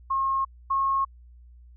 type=tone pair in turn; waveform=sine; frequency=1078 / 1086.1 Hz; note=C#6 / C#6; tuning=-49 / -36 cents; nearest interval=unison; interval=13 cents; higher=second; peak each=-22 / -21 dBFS; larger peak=second; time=0.1-0.45 / 0.7-1.05 s; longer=neither; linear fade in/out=10 ms; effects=added 60 Hz sine -47 dBFS peak until 1.76 s